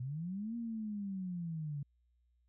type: linear two-way sweep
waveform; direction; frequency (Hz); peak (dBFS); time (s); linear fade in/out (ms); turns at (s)
sine; up then down; 119.9 to 236.9 to 139.6; -37; 0-1.83; 5; 0.56
effects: added 60 Hz sine -70 dBFS peak until 2.48 s